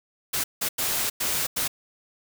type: noise bursts at uneven times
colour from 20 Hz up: white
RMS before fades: -26 dBFS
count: 5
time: 0.33-0.44 / 0.61-0.69 / 0.78-1.1 / 1.2-1.47 / 1.56-1.68 s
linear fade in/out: 10 ms
effects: none